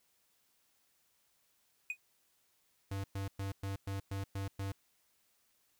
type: tone with exponential decay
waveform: triangle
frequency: 2489 Hz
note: D#7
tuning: in tune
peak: -29 dBFS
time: 1.9-1.97 s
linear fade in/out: 2 ms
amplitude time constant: 15 ms
type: tone bursts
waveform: square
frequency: 98 Hz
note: G2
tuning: in tune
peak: -37 dBFS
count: 8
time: 2.91-4.72 s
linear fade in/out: 5 ms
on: 130 ms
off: 110 ms
effects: white hiss -74 dBFS RMS until 5.79 s